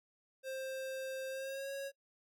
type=tone with pitch glide; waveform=square; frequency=528 to 550.7 Hz; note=C5 to C#5; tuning=+16 to -11 cents; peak=-40 dBFS; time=0.43-1.92 s; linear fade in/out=50 ms; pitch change=+73 cents; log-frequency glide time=1.29-1.71 s; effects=noise-tail reverb RT60 0.1 s tail -24 dB re dry